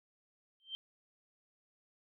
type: tone with exponential growth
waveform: sine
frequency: 3136 Hz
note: G7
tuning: in tune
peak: -35 dBFS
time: 0.6-0.75 s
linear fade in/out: 0 ms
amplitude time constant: 31 ms
effects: none